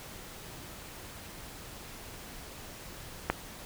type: click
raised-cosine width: 0.5 ms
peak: -10 dBFS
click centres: 3.3 s
effects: pink hiss -46 dBFS RMS until 3.65 s